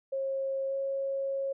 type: tone with pitch glide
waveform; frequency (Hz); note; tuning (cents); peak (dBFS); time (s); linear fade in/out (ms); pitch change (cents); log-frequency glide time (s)
sine; 540 to 545.3; C#5 to C#5; -45 to -29; -29; 0.12-1.53; 10; +16; 0.68-0.74
effects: none